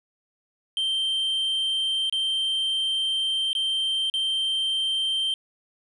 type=tone with dropouts; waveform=triangle; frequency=3136 Hz; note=G7; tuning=in tune; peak=-21 dBFS; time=0.77-5.34 s; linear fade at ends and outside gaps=1 ms; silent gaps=2.097-2.125 / 3.531-3.551 / 4.099-4.139 s; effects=resampled to 24000 Hz